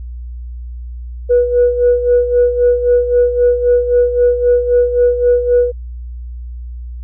sine tone with tremolo, 487.5 Hz, B4, 23 cents flat, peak -5 dBFS, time 1.29-5.72 s, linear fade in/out 20 ms, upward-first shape sine, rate 3.8 Hz, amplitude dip 70%, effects tanh soft clip ceiling -3 dBFS + added 60 Hz sine -24 dBFS peak until 7.03 s

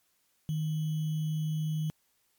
sine tone with sample-and-hold, 155.56 Hz, D#3, in tune, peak -28 dBFS, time 0.49-1.9 s, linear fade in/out 0 ms, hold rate 3150 Hz, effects white hiss -72 dBFS RMS until 2.38 s + MP3 96 kbps

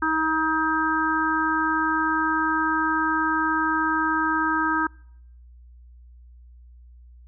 harmonic tone, 316.6 Hz, D#4, 30 cents sharp, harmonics 1 / 3 / 4 / 5, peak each -26 / -26 / -25 / -25 dBFS, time 0.02-4.87 s, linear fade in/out 5 ms, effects noise-tail reverb RT60 0.7 s tail -26 dB re dry + added 60 Hz sine -45 dBFS peak until 7.27 s

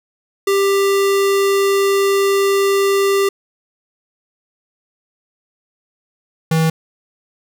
square tone pair in turn, 395 / 161.07 Hz, G4 / E3, +13 / -40 cents, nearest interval octave + major third, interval 1553 cents, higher first, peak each -13 dBFS, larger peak neither, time 0.47-3.29 / 6.51-6.7 s, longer first, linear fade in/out 5 ms, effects none

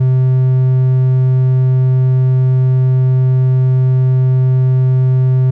triangle tone, 129.2 Hz, C3, 21 cents flat, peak -6 dBFS, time 0-5.51 s, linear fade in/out 10 ms, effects none

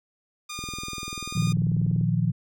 10% pulse tone with pitch glide, 1214 to 1221.7 Hz, D#6 to D#6, -43 to -32 cents, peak -25 dBFS, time 0.49-1.53 s, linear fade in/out 10 ms, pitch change +11 cents, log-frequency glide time 1.08-1.38 s
click train, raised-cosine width 3 ms, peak -25 dBFS, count 30, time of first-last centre 0.59-2.012 s, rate 20.4 Hz
sine chord, Bb suspended fourth, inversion none, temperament equal with one note detuned, 116.54 / 154.31 / 174.61 Hz, Bb2 / Eb3 / F3, 0 / -14 / 0 cents, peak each -25 dBFS, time 1.35-2.32 s, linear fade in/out 10 ms
effects none

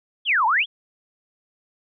sine exponential two-way sweep, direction down then up, 3520 to 840 to 3520 Hz, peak -16 dBFS, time 0.25-0.66 s, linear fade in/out 50 ms, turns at 0.46 s, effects none

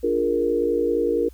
sine chord, Bb dominant seventh, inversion first, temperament equal with one note detuned, 293.7 / 351.3 / 415.3 / 466.2 Hz, D4 / F4 / Ab4 / Bb4, 0 / +10 / 0 / 0 cents, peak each -27 / -25 / -27 / -21 dBFS, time 0.03-1.29 s, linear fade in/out 10 ms, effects added 60 Hz sine -42 dBFS peak until 1.33 s + white hiss -58 dBFS RMS until 1.33 s

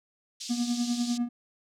pink band-pass noise, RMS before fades -39 dBFS, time 0.4-1.18 s, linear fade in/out 10 ms, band 3800 to 7000 Hz, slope 24 dB/octave
triangle tone with tremolo, 240.2 Hz, B3, 48 cents flat, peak -21 dBFS, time 0.49-1.29 s, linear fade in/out 20 ms, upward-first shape triangle, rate 10 Hz, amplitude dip 75%
effects none

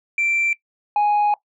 sine tone pair in turn, 2349 / 830.5 Hz, D7 / G#5, 0 / 0 cents, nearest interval octave + tritone, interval 1800 cents, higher first, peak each -16 / -12 dBFS, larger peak second, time 0.18-0.53 / 0.96-1.34 s, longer second, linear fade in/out 2 ms, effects noise-tail reverb RT60 0.1 s tail -20 dB re dry + tanh soft clip ceiling -14 dBFS

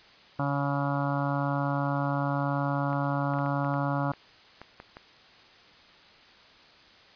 harmonic tone, 140.9 Hz, C#3, 29 cents sharp, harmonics 1 / 2 / 4 / 5 / 6 / 7 / 8 / 9 / 10, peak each -29 / -32 / -35 / -36 / -37 / -37 / -38 / -39 / -39 dBFS, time 0.39-4.12 s, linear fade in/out 5 ms
clicks, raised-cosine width 0.5 ms, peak -27 dBFS, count 10, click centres 2.93 / 3.337 / 3.388 / 3.461 / 3.646 / 3.74 / 4.136 / 4.616 / 4.801 / 4.969 s
effects white hiss -54 dBFS RMS until 7.15 s + resampled to 11025 Hz

